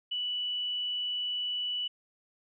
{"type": "tone", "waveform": "sine", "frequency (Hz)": 2960, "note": "F#7", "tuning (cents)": 0, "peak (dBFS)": -30, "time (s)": [0.11, 1.88], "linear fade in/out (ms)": 10, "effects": []}